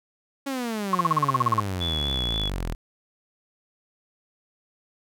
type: exponential sweep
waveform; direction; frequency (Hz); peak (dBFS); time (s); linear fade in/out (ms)
sawtooth; down; 281.2 to 38.91; -23; 0.46-2.75; 10
type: tone bursts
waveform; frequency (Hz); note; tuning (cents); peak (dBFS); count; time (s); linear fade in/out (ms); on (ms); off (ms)
sine; 1085; C#6; -37; -16; 12; 0.93-1.599; 2; 20; 39
type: tone with vibrato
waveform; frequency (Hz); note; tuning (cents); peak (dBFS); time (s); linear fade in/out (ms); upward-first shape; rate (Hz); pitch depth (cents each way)
sine; 3416; G#7; +48; -26; 1.8-2.5; 20; sine; 4; 16
effects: none